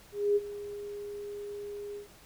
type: tone with ADSR envelope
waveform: sine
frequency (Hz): 409.6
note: G#4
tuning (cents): -24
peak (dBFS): -21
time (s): 0.12-2.08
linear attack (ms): 240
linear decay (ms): 35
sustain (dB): -16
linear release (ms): 120
effects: pink hiss -56 dBFS RMS until 2.25 s